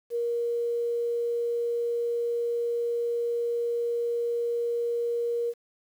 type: tone with quantisation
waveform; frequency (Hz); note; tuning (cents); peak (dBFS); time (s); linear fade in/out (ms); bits
sine; 472; A#4; +22; -25; 0.1-5.54; 50; 9
effects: none